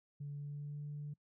sine tone with pitch glide, 143.9 to 146.84 Hz, D3 to D3, -35 to 0 cents, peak -40 dBFS, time 0.2-1.14 s, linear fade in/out 10 ms, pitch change +35 cents, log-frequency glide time 0.33-0.84 s, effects noise-tail reverb RT60 0.1 s tail -25 dB re dry + tanh soft clip ceiling -37 dBFS

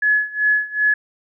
sine tone with tremolo, 1700 Hz, G#6, 40 cents sharp, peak -12 dBFS, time 0.02-0.94 s, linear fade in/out 5 ms, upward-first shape sine, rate 2.6 Hz, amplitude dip 90%, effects none

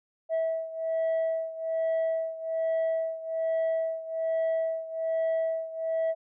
sine beating tone pair, 650 / 651.2 Hz, E5 / E5, -24 / -21 cents, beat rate 1.2 Hz, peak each -26 / -29 dBFS, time 0.29-6.15 s, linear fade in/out 50 ms, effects tanh soft clip ceiling -23 dBFS

